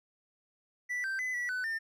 triangle tone with pitch steps, 1970 / 1562 / 2014 / 1950 / 1501 / 1802 Hz, B6 / G6 / B6 / B6 / F#6 / A6, -5 / -7 / +33 / -23 / +24 / +41 cents, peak -30 dBFS, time 0.89-1.79 s, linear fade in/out 20 ms, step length 150 ms, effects none

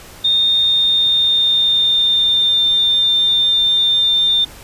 sine tone with pitch glide, 3656 to 3602 Hz, A#7 to A7, -34 to +40 cents, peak -11 dBFS, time 0.24-4.45 s, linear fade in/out 10 ms, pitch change -26 cents, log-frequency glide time 0.6-2.57 s, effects pink hiss -38 dBFS RMS until 4.63 s + resampled to 32000 Hz

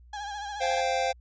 35% pulse tone with vibrato, 820 Hz, G#5, 22 cents flat, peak -32 dBFS, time 0.13-0.81 s, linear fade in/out 5 ms, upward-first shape sine, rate 14 Hz, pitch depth 53 cents each way
square chord, C suspended fourth, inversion none, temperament just, 523.3 / 697.7 / 784.9 Hz, C5 / F5 / G5, 0 / -2 / +2 cents, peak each -30 dBFS, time 0.6-1.13 s, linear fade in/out 20 ms
effects added 60 Hz sine -50 dBFS peak until 1.2 s + resampled to 16000 Hz

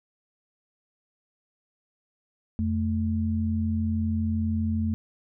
sine tone pair together, 87.38 / 220 Hz, F2 / A3, +1 / 0 cents, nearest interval octave + major third, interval 1599 cents, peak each -26 dBFS, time 2.59-4.94 s, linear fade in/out 0 ms, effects none

